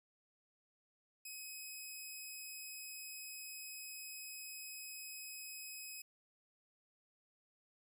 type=tone; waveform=10% pulse; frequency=2538 Hz; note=D#7; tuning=34 cents sharp; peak=-38 dBFS; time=1.25-6.02 s; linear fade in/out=5 ms; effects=none